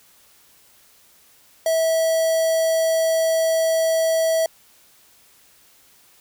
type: tone with notch filter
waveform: square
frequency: 650 Hz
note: E5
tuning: 24 cents flat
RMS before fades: -19 dBFS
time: 1.66-4.46 s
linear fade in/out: 2 ms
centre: 2500 Hz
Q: 0.87
effects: white hiss -54 dBFS RMS until 6.2 s